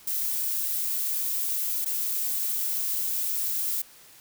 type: noise with dropouts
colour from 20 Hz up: violet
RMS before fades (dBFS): -28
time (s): 0.07-3.82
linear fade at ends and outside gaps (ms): 5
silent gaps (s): 1.847-1.858
effects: white hiss -52 dBFS RMS until 4.2 s